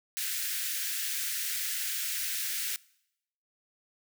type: high-pass noise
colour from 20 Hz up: white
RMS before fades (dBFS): -33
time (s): 0.17-2.76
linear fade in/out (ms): 0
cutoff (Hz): 1500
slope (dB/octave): 48
effects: noise-tail reverb RT60 0.8 s tail -23 dB re dry